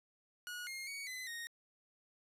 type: tone with pitch steps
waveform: sawtooth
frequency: 1454 / 2133 / 2242 / 2022 / 1862 Hz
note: F#6 / C7 / C#7 / B6 / A#6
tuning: -31 / +33 / +19 / +40 / -2 cents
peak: -39 dBFS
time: 0.47-1.47 s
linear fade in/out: 0 ms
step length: 200 ms
effects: resampled to 32000 Hz